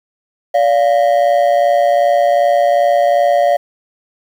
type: ring-modulated tone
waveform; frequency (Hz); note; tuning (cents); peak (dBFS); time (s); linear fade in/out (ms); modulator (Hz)
triangle; 638; D#5; +43; -4; 0.54-3.57; 10; 61.3
effects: 7-bit